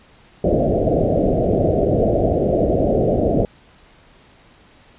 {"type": "low-pass noise", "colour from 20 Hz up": "white", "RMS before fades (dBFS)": -17, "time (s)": [0.44, 3.45], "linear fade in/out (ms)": 2, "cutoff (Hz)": 690, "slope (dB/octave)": 96, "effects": ["pink hiss -50 dBFS RMS until 4.98 s", "resampled to 8000 Hz"]}